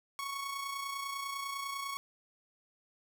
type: tone with amplitude modulation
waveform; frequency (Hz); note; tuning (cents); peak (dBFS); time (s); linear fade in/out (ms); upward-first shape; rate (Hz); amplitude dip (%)
sawtooth; 1108.7; C#6; 0; -31; 0.19-1.97; 0; sine; 30; 45
effects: none